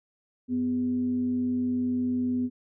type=tone with frequency modulation; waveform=sine; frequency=249.9 Hz; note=B3; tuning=21 cents sharp; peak=-24 dBFS; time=0.48-2.5 s; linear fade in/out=50 ms; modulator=154 Hz; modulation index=0.25; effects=none